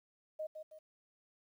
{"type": "tone with echo", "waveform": "sine", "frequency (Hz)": 622.3, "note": "D#5", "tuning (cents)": 0, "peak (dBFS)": -37, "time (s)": [0.39, 0.47], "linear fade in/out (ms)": 10, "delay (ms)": 160, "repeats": 2, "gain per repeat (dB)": -7, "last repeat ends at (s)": 0.79, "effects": ["12-bit"]}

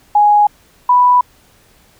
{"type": "tone pair in turn", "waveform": "sine", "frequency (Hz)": [830.6, 987.8], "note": ["G#5", "B5"], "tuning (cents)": [0, 0], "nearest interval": "minor third", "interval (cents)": 300, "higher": "second", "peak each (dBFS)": -6, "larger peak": "neither", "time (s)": [[0.15, 0.47], [0.89, 1.21]], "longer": "neither", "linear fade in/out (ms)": 5, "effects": ["pink hiss -50 dBFS RMS until 1.99 s"]}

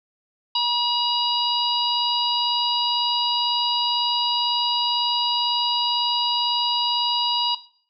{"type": "harmonic tone", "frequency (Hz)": 962, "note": "B5", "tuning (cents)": -46, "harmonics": [1, 3, 4, 5], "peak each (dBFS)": [-24, -24, -24, -24], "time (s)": [0.55, 7.55], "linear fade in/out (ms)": 5, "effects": ["noise-tail reverb RT60 0.5 s tail -17 dB re dry"]}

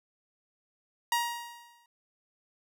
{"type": "tone with exponential decay", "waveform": "sawtooth", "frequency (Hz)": 946, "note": "A#5", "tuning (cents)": 25, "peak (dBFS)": -20, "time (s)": [1.12, 1.86], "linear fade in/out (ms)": 2, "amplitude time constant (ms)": 160, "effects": []}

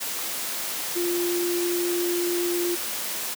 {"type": "tone in noise", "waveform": "sine", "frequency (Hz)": 349.2, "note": "F4", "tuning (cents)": 0, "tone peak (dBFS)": -23, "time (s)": [0.95, 2.76], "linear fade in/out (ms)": 20, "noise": "white", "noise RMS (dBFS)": -30, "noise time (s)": [0, 3.35], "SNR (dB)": 4, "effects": ["high-pass 200 Hz 12 dB/octave"]}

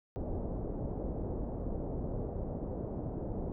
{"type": "low-pass noise", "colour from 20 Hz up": "pink", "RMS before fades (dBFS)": -37, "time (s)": [0.16, 3.52], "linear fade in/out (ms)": 0, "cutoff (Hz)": 650, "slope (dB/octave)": 24, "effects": []}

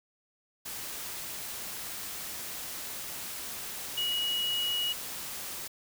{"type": "tone in noise", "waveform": "sine", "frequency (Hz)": 2905, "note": "F#7", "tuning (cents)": -32, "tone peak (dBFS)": -28, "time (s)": [3.97, 4.93], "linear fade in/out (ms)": 10, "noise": "white", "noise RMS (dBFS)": -39, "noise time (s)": [0.65, 5.68], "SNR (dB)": 8, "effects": []}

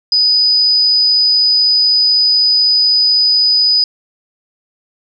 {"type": "tone", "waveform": "sine", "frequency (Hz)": 4978, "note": "D#8", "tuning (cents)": 0, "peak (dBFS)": -8, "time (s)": [0.12, 3.84], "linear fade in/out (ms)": 2, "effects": []}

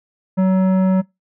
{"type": "tone with tanh clipping", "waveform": "sine", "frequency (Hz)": 188, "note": "F#3", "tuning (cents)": 28, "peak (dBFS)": -14, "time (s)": [0.37, 1.02], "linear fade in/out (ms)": 20, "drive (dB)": 13, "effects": ["noise-tail reverb RT60 0.2 s tail -23 dB re dry"]}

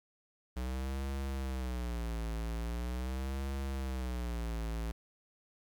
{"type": "tone with vibrato", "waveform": "square", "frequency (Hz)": 61.74, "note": "B1", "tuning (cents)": 0, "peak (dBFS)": -35, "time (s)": [0.56, 4.92], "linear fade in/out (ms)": 10, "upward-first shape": "sine", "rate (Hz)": 0.42, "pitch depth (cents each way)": 170, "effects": ["11-bit"]}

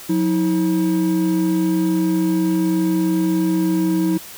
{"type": "tone pair together", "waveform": "triangle", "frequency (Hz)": [180, 320.7], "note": ["F#3", "E4"], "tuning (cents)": [-47, -48], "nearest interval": "minor seventh", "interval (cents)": 999, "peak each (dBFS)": [-18, -15], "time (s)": [0.09, 4.18], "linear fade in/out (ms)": 10, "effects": ["white hiss -37 dBFS RMS until 4.37 s"]}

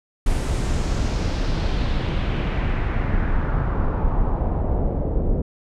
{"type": "noise with low-pass filter sweep", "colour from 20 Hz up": "brown", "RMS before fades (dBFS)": -21, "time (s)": [0.26, 5.42], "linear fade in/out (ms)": 5, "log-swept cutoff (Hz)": [10000, 480], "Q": 1.8, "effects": []}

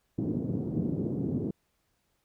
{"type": "band-pass noise", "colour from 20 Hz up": "white", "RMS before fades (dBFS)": -31, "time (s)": [0.18, 1.51], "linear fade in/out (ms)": 5, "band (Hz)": [100, 320], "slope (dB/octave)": 24, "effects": ["pink hiss -75 dBFS RMS until 2.24 s"]}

